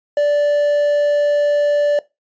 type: tone with quantisation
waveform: triangle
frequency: 584 Hz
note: D5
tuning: 10 cents flat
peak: -10 dBFS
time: 0.17-1.99 s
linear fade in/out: 2 ms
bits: 6
effects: noise-tail reverb RT60 0.2 s tail -19 dB re dry + resampled to 16000 Hz